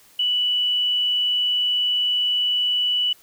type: tone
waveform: sine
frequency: 2960 Hz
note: F#7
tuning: in tune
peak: -18 dBFS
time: 0.19-3.13 s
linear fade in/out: 5 ms
effects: white hiss -53 dBFS RMS until 3.22 s